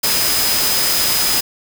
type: tone in noise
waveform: sine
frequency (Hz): 5030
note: D#8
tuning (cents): +18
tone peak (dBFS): -20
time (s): 0.03-1.41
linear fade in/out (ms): 10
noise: white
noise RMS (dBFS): -17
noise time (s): 0.03-1.41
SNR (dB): -6
effects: none